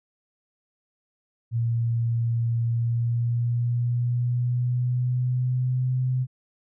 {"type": "tone with pitch glide", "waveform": "sine", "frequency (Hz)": [116.54, 127.82], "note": ["A#2", "C3"], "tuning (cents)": [0, -40], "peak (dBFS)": -21, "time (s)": [1.51, 6.27], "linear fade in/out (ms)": 50, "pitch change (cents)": 160, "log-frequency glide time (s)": [2.66, 5.95], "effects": []}